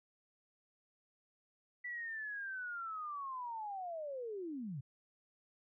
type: linear sweep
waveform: sine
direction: down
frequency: 1975.5 to 120.5 Hz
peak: -40 dBFS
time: 1.84-4.81 s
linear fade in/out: 10 ms
effects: none